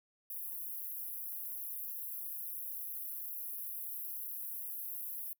pink high-pass noise, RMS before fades -42 dBFS, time 0.3-5.33 s, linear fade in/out 2 ms, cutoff 11000 Hz, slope 96 dB/octave, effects noise-tail reverb RT60 0.1 s tail -24 dB re dry

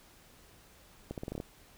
accelerating click train, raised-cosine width 2 ms, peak -24 dBFS, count 8, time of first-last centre 1.11-1.401 s, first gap 68 ms, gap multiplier 0.83, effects pink hiss -59 dBFS RMS until 1.77 s

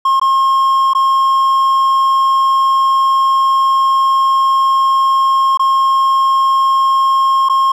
triangle tone with dropouts, 1073 Hz, C6, 43 cents sharp, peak -7 dBFS, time 0.05-7.72 s, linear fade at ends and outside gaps 5 ms, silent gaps 0.198-0.214 / 0.935-0.949 / 5.574-5.594 / 7.488-7.496 s, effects none

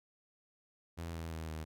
sawtooth tone with pitch steps, 83.9 / 82.17 / 80.48 / 78.83 Hz, E2 / E2 / E2 / D#2, +31 / -5 / -41 / +23 cents, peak -36 dBFS, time 0.97-1.65 s, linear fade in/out 20 ms, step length 170 ms, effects none

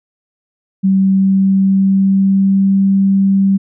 sine tone with pitch glide, 192.2 to 195 Hz, G3 to G3, -34 to -9 cents, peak -8 dBFS, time 0.83-3.58 s, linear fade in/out 20 ms, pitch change +25 cents, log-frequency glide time 0.94-2.79 s, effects none

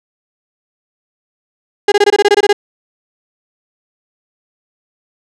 35% pulse tone bursts, 409.4 Hz, G#4, 25 cents flat, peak -4 dBFS, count 11, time 1.88-2.529 s, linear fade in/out 5 ms, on 39 ms, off 22 ms, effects low-pass 6000 Hz 12 dB/octave

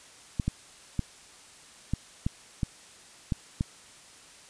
clicks, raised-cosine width 5 ms, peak -14 dBFS, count 8, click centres 0.398 / 0.48 / 0.993 / 1.936 / 2.265 / 2.632 / 3.322 / 3.609 s, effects white hiss -52 dBFS RMS until 4.49 s + resampled to 22050 Hz

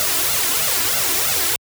white noise with flanger, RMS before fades -19 dBFS, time 0-1.56 s, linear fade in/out 0 ms, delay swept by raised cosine 1.4 to 3 ms, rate 3.1 Hz, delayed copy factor +0.9, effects high-pass 60 Hz 12 dB/octave

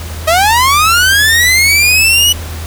sawtooth linear sweep, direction up, 620 to 2960 Hz, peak -3 dBFS, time 0.27-2.33 s, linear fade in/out 10 ms, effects added 81 Hz sine -21 dBFS peak until 2.66 s + pink hiss -28 dBFS RMS until 2.66 s

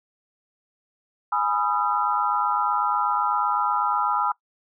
sine chord, E major seventh, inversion first, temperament equal with one note detuned, 830.6 / 987.8 / 1244.5 / 1352.5 Hz, G#5 / B5 / D#6 / E6, 0 / 0 / 0 / +44 cents, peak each -26 dBFS, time 1.32-4.32 s, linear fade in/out 5 ms, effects noise-tail reverb RT60 0.1 s tail -21 dB re dry

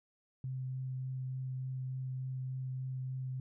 sine tone with vibrato, 130 Hz, C3, 11 cents flat, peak -36 dBFS, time 0.44-3.4 s, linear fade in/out 2 ms, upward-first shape triangle, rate 3.4 Hz, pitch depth 10 cents each way, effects none

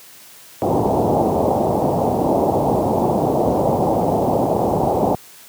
white low-pass noise, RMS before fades -17 dBFS, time 0.62-5.15 s, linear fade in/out 0 ms, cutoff 860 Hz, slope 48 dB/octave, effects white hiss -43 dBFS RMS until 5.48 s + high-pass 100 Hz 12 dB/octave

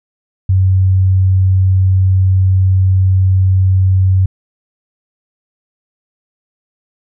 sine tone, 94.2 Hz, F#2, 32 cents sharp, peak -7 dBFS, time 0.49-4.26 s, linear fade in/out 5 ms, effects none

